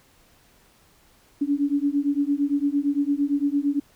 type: beating tone pair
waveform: sine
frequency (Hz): 281 / 289.8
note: C#4 / D4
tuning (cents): +24 / -23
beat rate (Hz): 8.8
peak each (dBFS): -23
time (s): 1.41-3.8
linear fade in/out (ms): 10
effects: pink hiss -58 dBFS RMS until 3.95 s